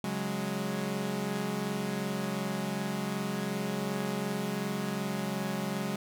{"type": "chord", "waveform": "sawtooth", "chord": "C# suspended fourth", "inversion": "none", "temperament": "equal", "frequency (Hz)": [138.59, 185, 207.7], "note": ["C#3", "F#3", "G#3"], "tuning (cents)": [0, 0, 0], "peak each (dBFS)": [-35, -31, -30], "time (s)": [0.04, 5.96], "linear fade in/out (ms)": 2, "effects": []}